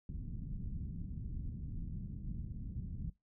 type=low-pass noise; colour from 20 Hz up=pink; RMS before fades=-42 dBFS; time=0.09-3.1 s; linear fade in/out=2 ms; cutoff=200 Hz; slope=24 dB/octave; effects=noise-tail reverb RT60 0.2 s tail -21 dB re dry